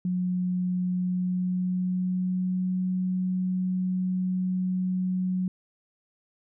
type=tone with pitch glide; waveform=sine; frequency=181.2 to 184.26 Hz; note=F#3 to F#3; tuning=-36 to -7 cents; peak=-24 dBFS; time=0.05-5.48 s; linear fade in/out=2 ms; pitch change=+29 cents; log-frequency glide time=0.94-2.76 s; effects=none